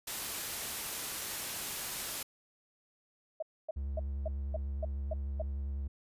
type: noise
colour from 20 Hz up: white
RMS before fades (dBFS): -38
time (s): 0.07-2.23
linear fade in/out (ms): 5
type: tone bursts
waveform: sine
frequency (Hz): 632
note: D#5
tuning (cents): +27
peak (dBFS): -33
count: 8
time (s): 3.4-5.42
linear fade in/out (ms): 5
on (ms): 25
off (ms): 260
type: tone with vibrato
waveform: triangle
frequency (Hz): 69.3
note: C#2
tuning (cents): 0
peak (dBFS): -32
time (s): 3.76-5.88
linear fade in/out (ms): 10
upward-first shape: square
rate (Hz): 10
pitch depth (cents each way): 26
effects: resampled to 32000 Hz